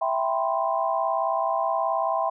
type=chord; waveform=sine; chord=C major seventh; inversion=first; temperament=equal; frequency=659.3 / 784 / 987.8 / 1046.5 Hz; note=E5 / G5 / B5 / C6; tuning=0 / 0 / 0 / 0 cents; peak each=-26 / -27 / -30 / -28 dBFS; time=0.01-2.3 s; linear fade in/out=10 ms; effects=none